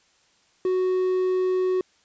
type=tone with quantisation; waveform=triangle; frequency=370 Hz; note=F#4; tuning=in tune; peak=-18 dBFS; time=0.65-1.81 s; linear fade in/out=2 ms; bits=8; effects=white hiss -62 dBFS RMS until 2.04 s + resampled to 16000 Hz